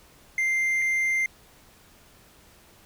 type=tone pair in turn; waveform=triangle; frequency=2093 / 2093 Hz; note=C7 / C7; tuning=0 / 0 cents; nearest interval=unison; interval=0 cents; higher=neither; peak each=-20 dBFS; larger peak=neither; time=0.38-0.82 / 0.82-1.26 s; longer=neither; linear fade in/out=2 ms; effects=pink hiss -55 dBFS RMS until 2.85 s